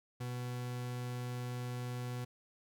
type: tone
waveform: 40% pulse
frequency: 123.47 Hz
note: B2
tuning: in tune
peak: -37 dBFS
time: 0.2-2.25 s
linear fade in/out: 10 ms
effects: none